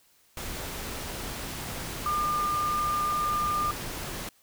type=tone in noise; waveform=sine; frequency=1203 Hz; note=D6; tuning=41 cents sharp; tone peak=-25 dBFS; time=2.06-3.71 s; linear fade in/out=2 ms; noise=pink; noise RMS=-36 dBFS; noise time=0.37-4.29 s; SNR=+8 dB; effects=white hiss -63 dBFS RMS until 4.42 s